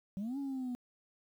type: linear two-way sweep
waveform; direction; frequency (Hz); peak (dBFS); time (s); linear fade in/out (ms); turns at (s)
sine; up then down; 185 to 282.3 to 242.6; -33; 0.17-0.75; 0; 0.38
effects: tanh soft clip ceiling -34 dBFS + 11-bit